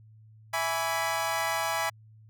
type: chord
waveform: 25% pulse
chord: E dominant seventh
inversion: none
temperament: equal with one note detuned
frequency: 659.3 / 830.6 / 987.8 / 1145.2 Hz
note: E5 / G#5 / B5 / D6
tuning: 0 / 0 / 0 / -44 cents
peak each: -29 / -28 / -29 / -32 dBFS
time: 0.53-1.9 s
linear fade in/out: 10 ms
effects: added 109 Hz sine -51 dBFS peak until 2.29 s

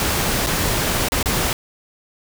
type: noise with dropouts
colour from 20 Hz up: pink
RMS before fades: -20 dBFS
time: 0-1.53 s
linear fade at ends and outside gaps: 1 ms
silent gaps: 0.464-0.469 / 1.086-1.12 / 1.228-1.258 s
effects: none

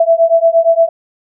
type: beating tone pair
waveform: sine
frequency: 659.3 / 667.9 Hz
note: E5 / E5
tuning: 0 / +23 cents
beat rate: 8.6 Hz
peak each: -10 dBFS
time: 0-0.89 s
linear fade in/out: 5 ms
effects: none

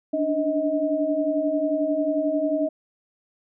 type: tone cluster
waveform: sine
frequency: 287.5 / 298.7 / 631 Hz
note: D4 / D4 / D#5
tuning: -37 / +29 / +24 cents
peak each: -27 / -26 / -23 dBFS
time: 0.13-2.69 s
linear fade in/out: 10 ms
effects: none

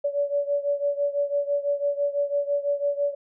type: beating tone pair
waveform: sine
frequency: 570 / 576 Hz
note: C#5 / D5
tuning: +48 / -34 cents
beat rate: 6 Hz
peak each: -24 / -27 dBFS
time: 0.04-3.15 s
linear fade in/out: 10 ms
effects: none

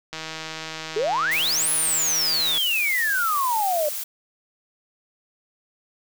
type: click train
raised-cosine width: 0.2 ms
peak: -15 dBFS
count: 390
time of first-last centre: 0.13-2.577 s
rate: 159 Hz
type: exponential two-way sweep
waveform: sine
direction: up then down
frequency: 396.9 to 10690 to 579 Hz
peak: -20 dBFS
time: 0.96-3.89 s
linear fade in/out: 5 ms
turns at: 1.7 s
type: noise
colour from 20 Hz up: blue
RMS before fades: -30 dBFS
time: 1.31-4.04 s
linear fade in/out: 10 ms
effects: none

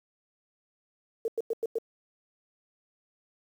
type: tone bursts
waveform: sine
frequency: 453.1 Hz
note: A#4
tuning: 49 cents flat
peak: -25 dBFS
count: 5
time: 1.25-1.784 s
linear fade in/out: 2 ms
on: 30 ms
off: 96 ms
effects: high-pass 300 Hz 12 dB/octave + 9-bit

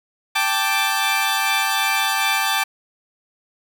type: chord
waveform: 15% pulse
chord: G suspended second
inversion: none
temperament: equal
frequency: 784 / 880 / 1174.7 Hz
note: G5 / A5 / D6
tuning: 0 / 0 / 0 cents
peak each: -16 dBFS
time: 0.35-2.64 s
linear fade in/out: 10 ms
effects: none

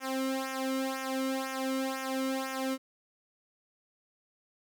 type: tone with flanger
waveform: sawtooth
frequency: 264.6 Hz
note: C4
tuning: 20 cents sharp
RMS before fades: -33 dBFS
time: 0-2.78 s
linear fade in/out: 50 ms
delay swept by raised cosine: 0.23 to 1.19 ms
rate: 2 Hz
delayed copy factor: -0.95
effects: none

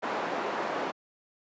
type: band-pass noise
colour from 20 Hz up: white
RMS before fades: -32 dBFS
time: 0.02-0.92 s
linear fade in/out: 20 ms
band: 280 to 980 Hz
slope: 12 dB/octave
effects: high-pass 150 Hz 12 dB/octave + resampled to 16000 Hz

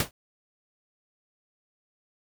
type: noise with exponential decay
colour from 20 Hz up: pink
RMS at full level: -21 dBFS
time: 0-0.11 s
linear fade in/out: 2 ms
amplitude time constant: 23 ms
effects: none

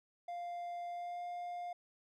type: tone with pitch glide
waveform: triangle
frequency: 698.5 to 705.4 Hz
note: F5 to F5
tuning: 0 to +17 cents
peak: -38 dBFS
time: 0.28-1.73 s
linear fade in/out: 5 ms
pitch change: +17 cents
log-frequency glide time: 0.88-1.23 s
effects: none

